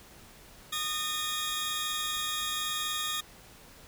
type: tone cluster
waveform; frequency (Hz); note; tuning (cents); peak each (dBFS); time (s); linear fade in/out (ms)
sawtooth; 1229 / 1822 / 3329 / 3708; D#6 / A#6 / G#7 / A#7; -22 / -40 / +3 / -10; -32 / -37 / -33 / -32; 0.72-3.21; 10
effects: pink hiss -53 dBFS RMS until 3.87 s